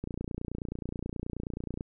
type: click train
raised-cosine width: 3 ms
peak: -22 dBFS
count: 53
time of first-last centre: 0.04-1.809 s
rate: 29.4 Hz
effects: none

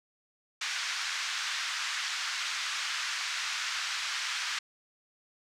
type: band-pass noise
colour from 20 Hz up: pink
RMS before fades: -34 dBFS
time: 0.61-4.59 s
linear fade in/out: 5 ms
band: 1300 to 6400 Hz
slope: 24 dB/octave
effects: none

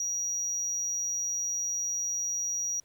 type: tone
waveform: sine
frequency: 5760 Hz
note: F#8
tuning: 47 cents flat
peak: -27 dBFS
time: 0-2.8 s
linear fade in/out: 2 ms
effects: tanh soft clip ceiling -26 dBFS + pink hiss -67 dBFS RMS until 2.84 s

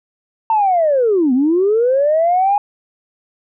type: linear two-way sweep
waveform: sine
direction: down then up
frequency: 910 to 243.2 to 831 Hz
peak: -10 dBFS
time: 0.5-2.58 s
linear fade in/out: 2 ms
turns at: 1.33 s
effects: tanh soft clip ceiling -6 dBFS

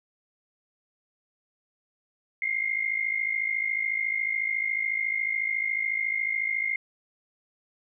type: tone pair together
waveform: sine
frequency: 2093 / 2147 Hz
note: C7 / C7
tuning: 0 / +44 cents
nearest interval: unison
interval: 44 cents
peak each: -28 dBFS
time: 2.42-6.76 s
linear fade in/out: 2 ms
effects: none

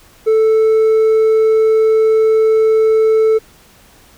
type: tone with hard clipping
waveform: sine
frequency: 440 Hz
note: A4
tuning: in tune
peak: -9 dBFS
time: 0.26-3.39 s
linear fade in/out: 20 ms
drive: 2 dB
effects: pink hiss -46 dBFS RMS until 4.17 s

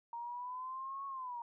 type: exponential two-way sweep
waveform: sine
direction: up then down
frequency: 932.3 to 1108.7 to 932.3 Hz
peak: -40 dBFS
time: 0.13-1.42 s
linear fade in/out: 2 ms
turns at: 1.06 s
effects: none

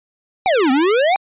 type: exponential two-way sweep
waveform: square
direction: down then up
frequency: 803 to 250.1 to 803 Hz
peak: -13 dBFS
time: 0.46-1.16 s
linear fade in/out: 0 ms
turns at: 0.71 s
effects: resampled to 8000 Hz

